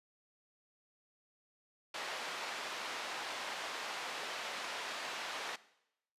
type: band-pass noise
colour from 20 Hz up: pink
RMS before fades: -42 dBFS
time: 1.94-5.56 s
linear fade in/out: 5 ms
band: 690 to 4500 Hz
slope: 12 dB/octave
effects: noise-tail reverb RT60 0.8 s tail -18 dB re dry + resampled to 32000 Hz